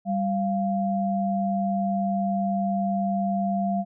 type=tone pair together; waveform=sine; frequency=196 / 694 Hz; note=G3 / F5; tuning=0 / -11 cents; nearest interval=octave + minor seventh; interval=2189 cents; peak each=-24 / -26 dBFS; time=0.05-3.85 s; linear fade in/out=50 ms; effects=none